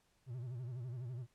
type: tone with vibrato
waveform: triangle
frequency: 123.47 Hz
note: B2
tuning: in tune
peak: -39 dBFS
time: 0.26-1.27 s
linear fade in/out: 50 ms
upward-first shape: sine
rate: 12 Hz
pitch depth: 120 cents each way
effects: pink hiss -75 dBFS RMS until 1.34 s + low-pass 11000 Hz 12 dB/octave